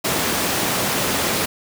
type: high-pass noise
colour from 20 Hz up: pink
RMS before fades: -21 dBFS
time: 0.04-1.46 s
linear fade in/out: 10 ms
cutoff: 150 Hz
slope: 12 dB/octave
effects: none